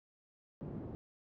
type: band-pass noise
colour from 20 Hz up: pink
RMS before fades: -44 dBFS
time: 0.61-0.95 s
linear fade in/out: 0 ms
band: 100 to 370 Hz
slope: 12 dB/octave
effects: none